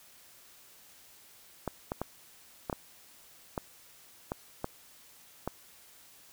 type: clicks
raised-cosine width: 1 ms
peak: -18 dBFS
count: 9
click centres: 1.677 / 1.919 / 2.016 / 2.698 / 2.728 / 3.578 / 4.319 / 4.644 / 5.476 s
effects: white hiss -57 dBFS RMS until 6.32 s